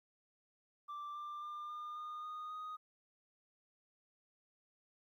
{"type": "tone with pitch steps", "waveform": "sine", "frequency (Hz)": [1174.7, 1186.3, 1198, 1209.8, 1221.8, 1233.8, 1246], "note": ["D6", "D6", "D6", "D#6", "D#6", "D#6", "D#6"], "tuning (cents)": [0, 17, 34, -49, -32, -15, 2], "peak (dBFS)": -40, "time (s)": [0.88, 2.77], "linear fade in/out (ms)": 20, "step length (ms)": 270, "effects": ["tanh soft clip ceiling -42 dBFS", "13-bit"]}